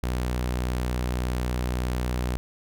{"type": "tone", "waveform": "sawtooth", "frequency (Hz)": 61.74, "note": "B1", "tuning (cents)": 0, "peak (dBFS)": -21, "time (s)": [0.03, 2.37], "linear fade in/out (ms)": 0, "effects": []}